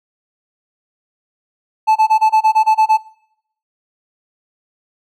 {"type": "tone bursts", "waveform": "triangle", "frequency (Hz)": 872, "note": "A5", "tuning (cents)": -16, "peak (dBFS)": -6, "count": 10, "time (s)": [1.87, 2.976], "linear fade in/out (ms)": 20, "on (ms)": 89, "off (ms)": 24, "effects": ["noise-tail reverb RT60 0.7 s tail -21 dB re dry"]}